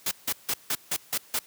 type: noise bursts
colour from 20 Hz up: white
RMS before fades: -27 dBFS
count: 7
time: 0.06-1.391 s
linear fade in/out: 5 ms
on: 53 ms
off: 160 ms
effects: white hiss -54 dBFS RMS until 1.46 s + high-pass 80 Hz 12 dB/octave